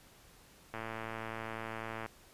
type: click train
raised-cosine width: 0.5 ms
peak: -25 dBFS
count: 149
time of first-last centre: 0.74-2.061 s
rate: 112 Hz
effects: pink hiss -60 dBFS RMS until 2.33 s + resampled to 32000 Hz